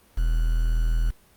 triangle tone with quantisation, 40.56 Hz, E1, 27 cents flat, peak -17 dBFS, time 0.17-1.11 s, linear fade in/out 10 ms, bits 7, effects pink hiss -57 dBFS RMS until 1.36 s + Opus 32 kbps

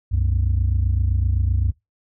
sine tone pair together, 65.72 / 93.5 Hz, C2 / F#2, +8 / +19 cents, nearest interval tritone, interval 611 cents, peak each -18 / -18 dBFS, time 0.11-1.72 s, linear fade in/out 20 ms, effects noise-tail reverb RT60 0.2 s tail -24 dB re dry + tanh soft clip ceiling -12 dBFS

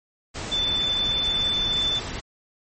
sine tone in noise, 3520 Hz, A7, in tune, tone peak -21 dBFS, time 0.51-2 s, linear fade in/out 20 ms, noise pink, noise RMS -32 dBFS, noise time 0.34-2.21 s, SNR +8 dB, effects MP3 32 kbps

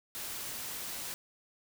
white noise, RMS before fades -40 dBFS, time 0.15-1.14 s, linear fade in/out 0 ms, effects none

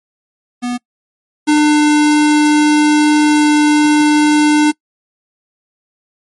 square tone pair in turn, 244.6 / 299.9 Hz, B3 / D4, -16 / +36 cents, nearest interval major third, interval 352 cents, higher second, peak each -17 / -8 dBFS, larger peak second, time 0.62-0.78 / 1.47-4.72 s, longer second, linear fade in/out 20 ms, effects noise-tail reverb RT60 0.1 s tail -25 dB re dry + MP3 48 kbps

